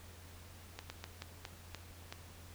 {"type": "slowing click train", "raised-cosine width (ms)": 0.2, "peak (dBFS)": -25, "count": 7, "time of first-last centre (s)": [0.79, 2.125], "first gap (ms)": 110, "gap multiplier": 1.28, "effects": ["added 86 Hz sine -54 dBFS peak until 2.54 s", "pink hiss -57 dBFS RMS until 2.54 s"]}